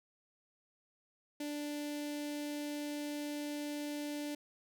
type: tone with notch filter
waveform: sawtooth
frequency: 293.7 Hz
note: D4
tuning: in tune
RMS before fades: -40 dBFS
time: 1.4-4.35 s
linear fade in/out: 5 ms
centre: 1200 Hz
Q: 0.98
effects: none